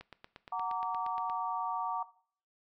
click train, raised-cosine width 0.3 ms, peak -31 dBFS, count 12, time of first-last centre 0.01-1.298 s, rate 8.54 Hz
sine chord, Gb augmented, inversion none, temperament just, 740 / 925 / 1156.2 Hz, Gb5 / Bb5 / D6, 0 / -14 / -27 cents, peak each -37 dBFS, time 0.52-2.03 s, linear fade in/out 5 ms
effects noise-tail reverb RT60 0.5 s tail -17 dB re dry

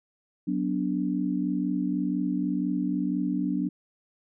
sine chord, B minor, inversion second, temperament equal with one note detuned, 185 / 246.9 / 291 Hz, F#3 / B3 / D4, 0 / 0 / -16 cents, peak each -29 / -30 / -28 dBFS, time 0.47-3.69 s, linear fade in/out 10 ms, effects none

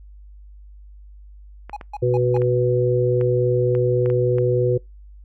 clicks, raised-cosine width 0.5 ms, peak -20 dBFS, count 9, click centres 1.696 / 1.812 / 2.365 / 2.419 / 3.212 / 3.751 / 4.06 / 4.101 / 4.384 s
triangle tone bursts, 830.6 Hz, G#5, in tune, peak -25 dBFS, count 4, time 1.73-2.376 s, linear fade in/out 2 ms, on 34 ms, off 170 ms
harmonic tone, 123.47 Hz, B2, in tune, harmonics 1 / 3 / 4, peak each -20 / -20 / -20 dBFS, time 2.02-4.78 s, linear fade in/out 10 ms
effects noise-tail reverb RT60 0.2 s tail -26 dB re dry + added 50 Hz sine -40 dBFS peak until 5.24 s

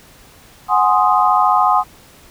sine chord, Ab dominant seventh, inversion third, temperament equal with one note detuned, 736.6 / 830.6 / 1046.5 / 1244.5 Hz, Gb5 / Ab5 / C6 / Eb6, -8 / 0 / 0 / 0 cents, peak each -16 dBFS, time 0.68-1.84 s, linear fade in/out 50 ms, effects pink hiss -45 dBFS RMS until 2.3 s

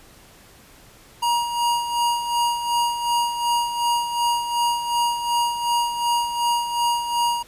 square tone with tremolo, 949 Hz, A#5, 31 cents sharp, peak -18 dBFS, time 1.22-7.43 s, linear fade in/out 10 ms, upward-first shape sine, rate 2.7 Hz, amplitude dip 60%, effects pink hiss -49 dBFS RMS until 7.47 s + resampled to 32000 Hz

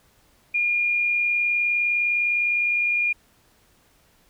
sine tone with amplitude modulation, 2420 Hz, D#7, 49 cents flat, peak -18 dBFS, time 0.54-3.13 s, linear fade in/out 10 ms, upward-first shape sine, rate 59.7 Hz, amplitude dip 25%, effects pink hiss -60 dBFS RMS until 4.29 s

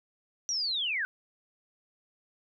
sine linear sweep, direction down, 5860 to 1468 Hz, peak -28 dBFS, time 0.49-1.05 s, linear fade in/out 0 ms, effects none

